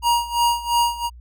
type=tone with tremolo; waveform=square; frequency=947 Hz; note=A#5; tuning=27 cents sharp; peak=-15 dBFS; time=0.02-1.1 s; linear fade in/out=50 ms; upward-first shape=sine; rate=2.9 Hz; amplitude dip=85%; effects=added 60 Hz sine -39 dBFS peak until 1.2 s